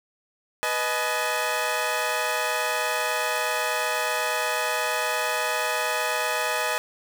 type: chord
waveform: 15% pulse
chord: G# minor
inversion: first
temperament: equal with one note detuned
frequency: 493.9 / 622.3 / 852.5 Hz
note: B4 / D#5 / G#5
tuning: 0 / 0 / +45 cents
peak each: -23 / -21 / -22 dBFS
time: 0.63-6.78 s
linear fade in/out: 0 ms
effects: 8-bit